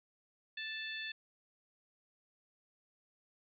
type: harmonic tone with a mistuned harmonic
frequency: 880 Hz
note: A5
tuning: in tune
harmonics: 2 / 3 / 4 / 5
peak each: -43 / -45 / -45 / -51 dBFS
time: 0.57-1.12 s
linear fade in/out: 5 ms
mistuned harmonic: 5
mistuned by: -17 cents
effects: none